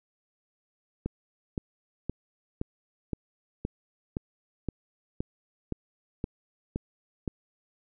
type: click train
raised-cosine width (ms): 3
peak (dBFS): -17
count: 13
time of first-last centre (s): 1.06-7.278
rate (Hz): 1.93
effects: none